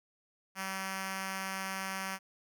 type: tone with notch filter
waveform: 5% pulse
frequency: 191.7 Hz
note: G3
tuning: 38 cents flat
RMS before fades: -38 dBFS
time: 0.55-2.19 s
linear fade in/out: 50 ms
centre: 430 Hz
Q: 0.92
effects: none